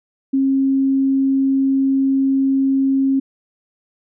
sine tone, 270 Hz, C#4, 45 cents flat, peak -13 dBFS, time 0.33-3.2 s, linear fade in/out 10 ms, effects none

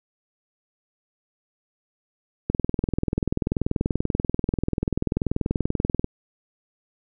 click train, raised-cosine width 3 ms, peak -9 dBFS, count 74, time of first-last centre 2.5-6.044 s, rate 20.6 Hz, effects none

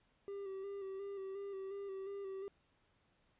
triangle tone with vibrato, 392 Hz, G4, in tune, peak -40 dBFS, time 0.28-2.48 s, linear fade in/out 0 ms, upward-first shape square, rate 2.8 Hz, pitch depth 30 cents each way, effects pink hiss -75 dBFS RMS until 3.39 s + resampled to 8000 Hz

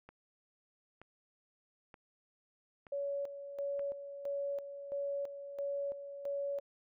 click train, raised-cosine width 0.5 ms, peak -37 dBFS, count 5, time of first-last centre 0.09-3.794 s, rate 1.08 Hz
sine tone with tremolo, 563 Hz, C#5, 27 cents sharp, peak -34 dBFS, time 2.92-6.6 s, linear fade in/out 5 ms, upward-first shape square, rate 1.5 Hz, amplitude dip 65%
effects none

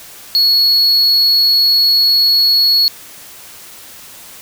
triangle tone, 4358 Hz, C#8, 30 cents flat, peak -7 dBFS, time 0.35-2.88 s, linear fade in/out 0 ms, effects white hiss -36 dBFS RMS until 4.41 s

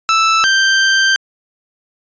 sawtooth tone pair in turn, 1318.5 / 1568 Hz, E6 / G6, 0 / 0 cents, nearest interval minor third, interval 300 cents, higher second, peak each -6 dBFS, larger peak neither, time 0.09-0.44 / 0.44-1.16 s, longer second, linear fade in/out 0 ms, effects resampled to 16000 Hz

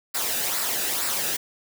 white noise with flanger, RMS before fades -26 dBFS, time 0.14-1.37 s, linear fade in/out 10 ms, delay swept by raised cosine 0.31 to 0.95 ms, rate 2.2 Hz, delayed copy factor -0.55, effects none

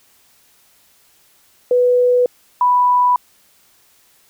sine tone pair in turn, 493.9 / 987.8 Hz, B4 / B5, 0 / 0 cents, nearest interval octave, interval 1200 cents, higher second, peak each -10 dBFS, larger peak neither, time 1.71-2.26 / 2.61-3.16 s, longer neither, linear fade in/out 2 ms, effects white hiss -54 dBFS RMS until 4.29 s

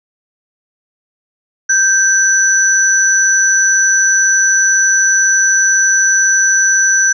sine tone pair together, 1568 / 5946 Hz, G6 / F#8, 0 / +8 cents, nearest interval octave + major seventh, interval 2308 cents, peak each -11 dBFS, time 1.69-7.13 s, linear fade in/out 10 ms, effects none

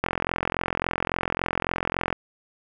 click train, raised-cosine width 0.5 ms, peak -8 dBFS, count 92, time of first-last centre 0.04-2.127 s, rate 43.6 Hz, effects none

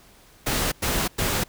pink noise bursts, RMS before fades -24 dBFS, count 3, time 0.46-1.44 s, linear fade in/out 10 ms, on 260 ms, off 100 ms, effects pink hiss -53 dBFS RMS until 1.48 s

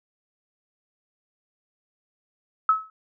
sine tone with exponential decay, 1292 Hz, E6, 35 cents flat, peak -12 dBFS, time 2.69-2.9 s, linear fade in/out 2 ms, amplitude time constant 45 ms, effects none

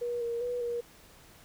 sine tone with pitch steps, 480.4 / 469 / 488.5 / 475.6 Hz, B4 / A#4 / B4 / A#4, -48 / +11 / -19 / +35 cents, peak -30 dBFS, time 0.01-0.81 s, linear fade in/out 10 ms, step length 200 ms, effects pink hiss -56 dBFS RMS until 1.44 s

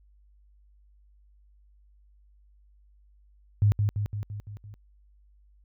sine tone with echo, 103.3 Hz, G#2, 9 cents flat, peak -17 dBFS, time 3.62-3.72 s, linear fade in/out 0 ms, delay 170 ms, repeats 6, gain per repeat -4 dB, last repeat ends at 4.74 s, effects added 50 Hz sine -56 dBFS peak until 5.64 s

